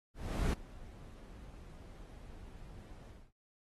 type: noise with ADSR envelope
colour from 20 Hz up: brown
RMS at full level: -29 dBFS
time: 0.14-3.32 s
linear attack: 390 ms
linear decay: 10 ms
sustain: -22 dB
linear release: 220 ms
effects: AAC 32 kbps